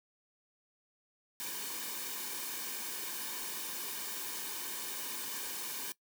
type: noise with comb filter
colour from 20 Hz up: white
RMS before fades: -40 dBFS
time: 1.4-5.92 s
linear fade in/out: 0 ms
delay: 1.5 ms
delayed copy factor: -0.65
effects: noise-tail reverb RT60 0.1 s tail -20 dB re dry + high-pass 200 Hz 12 dB/octave